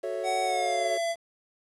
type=chord; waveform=triangle; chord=F# minor seventh; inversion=none; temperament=equal; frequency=370 / 440 / 554.4 / 659.3 Hz; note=F#4 / A4 / C#5 / E5; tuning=0 / 0 / 0 / 0 cents; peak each=-34 / -34 / -31 / -34 dBFS; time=0.03-0.98 s; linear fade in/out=10 ms
type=tone with pitch glide; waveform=square; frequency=747 to 673.2 Hz; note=F#5 to E5; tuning=+16 to +36 cents; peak=-27 dBFS; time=0.23-1.16 s; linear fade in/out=50 ms; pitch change=-180 cents; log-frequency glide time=0.44-0.9 s
effects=resampled to 24000 Hz + 9-bit